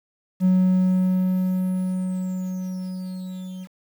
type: tone with level ramp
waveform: triangle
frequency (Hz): 185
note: F#3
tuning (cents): 0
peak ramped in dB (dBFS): -11 to -30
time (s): 0.4-3.68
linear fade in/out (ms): 50
effects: tanh soft clip ceiling -8 dBFS + 8-bit